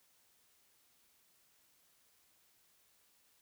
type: silence
effects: white hiss -71 dBFS RMS until 3.41 s